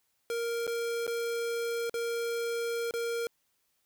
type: tone with dropouts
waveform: square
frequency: 466.7 Hz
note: A#4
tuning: 2 cents sharp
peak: -31 dBFS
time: 0.3-3.27 s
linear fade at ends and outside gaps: 1 ms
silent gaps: 0.668-0.676 / 1.067-1.077 / 1.896-1.941 / 2.91-2.938 s
effects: white hiss -75 dBFS RMS until 3.85 s